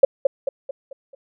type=tone with echo; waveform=sine; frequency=544 Hz; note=C#5; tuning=33 cents flat; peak=-4 dBFS; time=0.03-0.05 s; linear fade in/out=5 ms; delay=220 ms; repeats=5; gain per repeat=-7 dB; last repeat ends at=1.15 s; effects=none